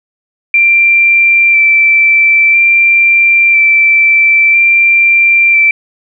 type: tone with vibrato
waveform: sine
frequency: 2349 Hz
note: D7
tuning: in tune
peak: -4 dBFS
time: 0.54-5.71 s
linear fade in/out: 2 ms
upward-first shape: square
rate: 0.5 Hz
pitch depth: 12 cents each way
effects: none